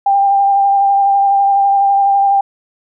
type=tone with vibrato; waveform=sine; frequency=794 Hz; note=G5; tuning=22 cents sharp; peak=-8 dBFS; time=0.06-2.41 s; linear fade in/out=5 ms; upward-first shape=sine; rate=12 Hz; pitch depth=17 cents each way; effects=none